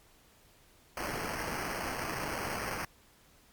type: noise with sample-and-hold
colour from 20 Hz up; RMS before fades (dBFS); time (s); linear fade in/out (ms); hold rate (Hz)
white; -36; 0.97-2.85; 2; 3675
effects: pink hiss -62 dBFS RMS until 3.52 s + MP3 96 kbps